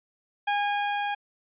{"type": "tone with level ramp", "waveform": "sawtooth", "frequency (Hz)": 818, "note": "G#5", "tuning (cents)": -26, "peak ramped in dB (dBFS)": [-19, -23], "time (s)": [0.47, 1.15], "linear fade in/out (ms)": 10, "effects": ["resampled to 8000 Hz"]}